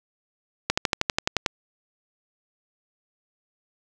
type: slowing click train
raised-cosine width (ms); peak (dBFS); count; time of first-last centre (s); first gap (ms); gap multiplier
0.2; -3; 10; 0.7-1.462; 75; 1.03
effects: none

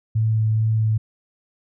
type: tone with vibrato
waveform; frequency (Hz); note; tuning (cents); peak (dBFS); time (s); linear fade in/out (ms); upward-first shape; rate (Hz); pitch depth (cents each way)
sine; 110; A2; 0; -16; 0.15-0.98; 10; sine; 2.3; 10
effects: none

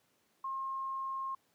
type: tone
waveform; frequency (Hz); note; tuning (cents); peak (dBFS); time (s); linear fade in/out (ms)
sine; 1070; C6; +38; -35; 0.44-1.35; 5
effects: pink hiss -73 dBFS RMS until 1.54 s + high-pass 150 Hz 12 dB/octave

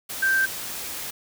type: tone in noise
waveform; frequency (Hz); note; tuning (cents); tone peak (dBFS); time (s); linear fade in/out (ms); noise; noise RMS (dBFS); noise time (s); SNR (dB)
sine; 1568; G6; 0; -18; 0.22-0.46; 10; white; -33; 0.09-1.11; +12
effects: none

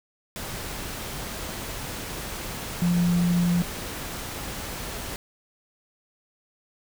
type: tone in noise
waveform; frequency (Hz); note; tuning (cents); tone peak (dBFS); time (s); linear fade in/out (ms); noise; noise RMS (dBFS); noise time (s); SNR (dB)
sine; 174.61; F3; 0; -19; 2.82-3.62; 0; pink; -34; 0.36-5.16; +12
effects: none

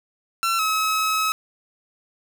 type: tone pair in turn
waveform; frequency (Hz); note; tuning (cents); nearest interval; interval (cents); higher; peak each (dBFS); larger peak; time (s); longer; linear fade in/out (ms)
sawtooth; 1350 / 1283.8; E6 / E6; +41 / -46; minor second; 87; first; -16; neither; 0.43-0.59 / 0.59-1.32; second; 0
effects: none

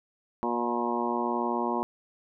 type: harmonic tone with a mistuned harmonic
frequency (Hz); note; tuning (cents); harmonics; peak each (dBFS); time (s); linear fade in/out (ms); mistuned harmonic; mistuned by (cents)
119.3; A#2; +41; 2 / 3 / 4 / 5 / 6 / 7 / 8 / 9; -32 / -32 / -38 / -38 / -36 / -35 / -32 / -36; 0.43-1.83; 0; 7; +25
effects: none

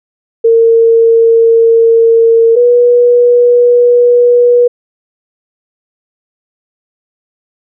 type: tone pair in turn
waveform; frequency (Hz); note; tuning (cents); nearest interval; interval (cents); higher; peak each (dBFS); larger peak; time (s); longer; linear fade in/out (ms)
sine; 457.4 / 484.6; A#4 / B4; -33 / -33; minor second; 100; second; -3; neither; 0.44-2.56 / 2.56-4.68; neither; 10
effects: none

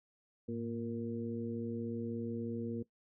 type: harmonic tone with a mistuned harmonic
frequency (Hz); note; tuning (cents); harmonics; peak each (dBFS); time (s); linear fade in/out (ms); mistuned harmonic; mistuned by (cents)
116.54; A#2; 0; 1 / 2 / 3 / 4; -44 / -38 / -44 / -42; 0.48-2.83; 10; 1; -140
effects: noise-tail reverb RT60 0.1 s tail -18 dB re dry

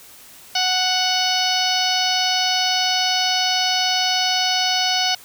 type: harmonic tone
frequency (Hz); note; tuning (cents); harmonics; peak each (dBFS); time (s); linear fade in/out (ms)
740; F#5; 0; 1 / 2 / 3 / 4 / 5 / 6 / 7 / 8; -23 / -28 / -28 / -23 / -28 / -24 / -25 / -29; 0.55-5.15; 5
effects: white hiss -44 dBFS RMS until 5.24 s

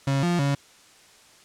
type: tone with pitch steps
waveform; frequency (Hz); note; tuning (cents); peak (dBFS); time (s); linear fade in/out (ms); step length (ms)
35% pulse; 137.4 / 174.4 / 140.5; C#3 / F3 / C#3; -15 / -2 / +24; -19; 0.07-0.55; 5; 160
effects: white hiss -53 dBFS RMS until 1.44 s + low-pass 8000 Hz 12 dB/octave

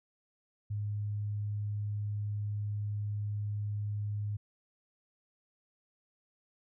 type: tone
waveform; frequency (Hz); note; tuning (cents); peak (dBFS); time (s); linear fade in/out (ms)
sine; 103.83; G#2; 0; -32; 0.7-4.37; 10
effects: none

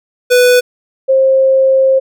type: tone pair in turn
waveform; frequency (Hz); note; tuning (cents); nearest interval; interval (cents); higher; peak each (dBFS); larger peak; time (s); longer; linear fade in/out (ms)
square / sine; 494.9 / 531.5; B4 / C5; +4 / +27; minor second; 123; second; -6; neither; 0.3-0.61 / 1.08-2; second; 20
effects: none

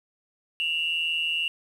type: tone pair together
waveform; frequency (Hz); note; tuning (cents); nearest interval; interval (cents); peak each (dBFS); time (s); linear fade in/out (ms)
sine; 2723 / 2885; F7 / F#7; -44 / -44; minor second; 100; -26; 0.6-1.48; 0
effects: tanh soft clip ceiling -18 dBFS + 9-bit

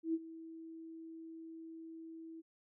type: tone with ADSR envelope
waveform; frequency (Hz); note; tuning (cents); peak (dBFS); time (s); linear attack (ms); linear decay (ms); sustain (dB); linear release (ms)
sine; 325.7; E4; -21; -30; 0.03-2.42; 110; 41; -17; 25
effects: none

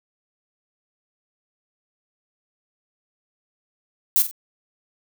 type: noise with echo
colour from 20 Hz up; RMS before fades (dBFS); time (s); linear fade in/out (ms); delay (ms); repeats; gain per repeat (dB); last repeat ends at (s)
violet; -17; 4.16-4.22; 0; 46; 2; -10; 4.312
effects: none

